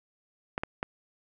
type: clicks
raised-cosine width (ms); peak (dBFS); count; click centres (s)
0.5; -15; 3; 0.579 / 0.635 / 0.829
effects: none